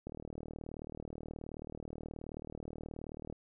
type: click train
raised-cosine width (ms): 2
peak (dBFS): -30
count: 127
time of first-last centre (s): 0.07-3.326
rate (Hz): 38.7
effects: none